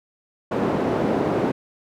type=band-pass noise; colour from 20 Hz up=white; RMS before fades=-22 dBFS; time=0.51-1.52 s; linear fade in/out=10 ms; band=160 to 490 Hz; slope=12 dB/octave; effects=none